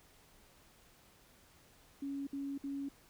sine tone bursts, 278.3 Hz, C#4, 7 cents sharp, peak -37 dBFS, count 3, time 2.02-2.888 s, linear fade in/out 5 ms, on 250 ms, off 59 ms, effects pink hiss -64 dBFS RMS until 3.09 s

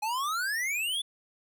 square exponential sweep, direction up, 830.6 to 3520 Hz, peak -29 dBFS, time 0.02-1.02 s, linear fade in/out 10 ms, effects none

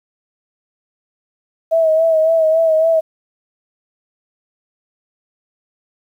sine tone with vibrato, 644 Hz, E5, 41 cents flat, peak -10 dBFS, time 1.71-3.01 s, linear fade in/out 20 ms, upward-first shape sine, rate 3.6 Hz, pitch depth 41 cents each way, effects 8-bit

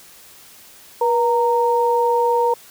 sine tone pair together, 481.5 / 926 Hz, B4 / A#5, -44 / -12 cents, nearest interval major seventh, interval 1132 cents, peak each -17 dBFS, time 1.01-2.54 s, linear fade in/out 5 ms, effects white hiss -45 dBFS RMS until 2.7 s

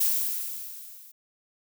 violet noise with level ramp, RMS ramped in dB -22 to -50 dBFS, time 0-1.12 s, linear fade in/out 10 ms, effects none

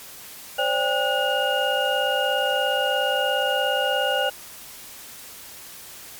sine tone cluster, 522 / 579 / 796 / 1458 / 2846 Hz, C5 / D5 / G5 / F#6 / F7, -4 / -25 / +26 / -26 / +32 cents, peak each -26 dBFS, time 0.58-4.3 s, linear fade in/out 10 ms, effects white hiss -41 dBFS RMS until 6.19 s + MP3 96 kbps

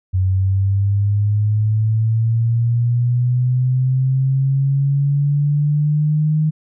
sine linear sweep, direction up, 92.5 to 155.56 Hz, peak -13 dBFS, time 0.13-6.51 s, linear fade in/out 20 ms, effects none

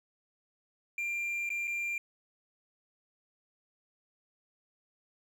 triangle tone with dropouts, 2382 Hz, D7, 24 cents sharp, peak -30 dBFS, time 0.98-1.98 s, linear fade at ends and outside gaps 2 ms, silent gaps 1.492-1.502 / 1.673-1.677 s, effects none

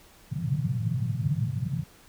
pink band-pass noise, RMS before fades -28 dBFS, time 0.31-1.84 s, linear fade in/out 20 ms, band 110 to 160 Hz, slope 48 dB/octave, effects pink hiss -55 dBFS RMS until 2.08 s

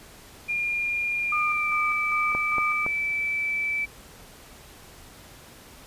sine tone with pitch glide, 2409 to 2316 Hz, D7 to D7, +43 to -25 cents, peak -24 dBFS, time 0.48-3.86 s, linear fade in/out 20 ms, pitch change -68 cents, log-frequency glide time 1.2-1.84 s
sine tone with tremolo, 1218 Hz, D#6, 37 cents flat, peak -24 dBFS, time 1.32-2.86 s, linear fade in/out 5 ms, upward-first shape square, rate 2.5 Hz, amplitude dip 40%
clicks, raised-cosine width 1 ms, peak -17 dBFS, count 3, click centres 2.35 / 2.583 / 2.864 s
effects pink hiss -48 dBFS RMS until 5.86 s + resampled to 32000 Hz

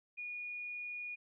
sine tone, 2447 Hz, D#7, 29 cents flat, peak -40 dBFS, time 0.17-1.16 s, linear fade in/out 20 ms, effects none

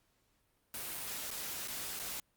white noise with dropouts, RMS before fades -41 dBFS, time 0.74-2.2 s, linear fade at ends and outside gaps 2 ms, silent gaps 1.306-1.312 / 1.676-1.682 / 1.992-1.996 s, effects pink hiss -75 dBFS RMS until 2.36 s + Opus 48 kbps

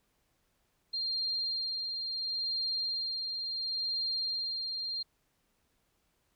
sine tone with tremolo, 4194 Hz, C8, 3 cents sharp, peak -30 dBFS, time 0.93-5.03 s, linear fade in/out 10 ms, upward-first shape sine, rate 0.72 Hz, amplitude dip 35%, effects pink hiss -75 dBFS RMS until 6.35 s

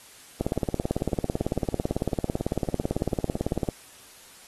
click train, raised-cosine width 2 ms, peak -11 dBFS, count 60, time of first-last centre 0.41-3.688 s, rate 18 Hz, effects white hiss -50 dBFS RMS until 4.47 s + AAC 32 kbps

